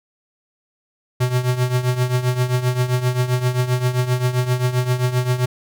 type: tone with tremolo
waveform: square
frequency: 125.3 Hz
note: B2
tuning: 25 cents sharp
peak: -14 dBFS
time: 1.2-5.46 s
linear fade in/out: 10 ms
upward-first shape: triangle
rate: 7.6 Hz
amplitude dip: 80%
effects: none